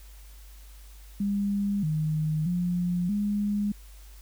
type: tone with pitch steps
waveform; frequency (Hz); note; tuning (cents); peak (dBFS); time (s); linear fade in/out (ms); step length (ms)
sine; 201.3 / 155.1 / 177 / 205.5; G3 / D#3 / F3 / G#3; +46 / -5 / +23 / -18; -24; 1.2-3.72; 5; 630
effects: added 50 Hz sine -45 dBFS peak until 4.21 s + white hiss -56 dBFS RMS until 4.21 s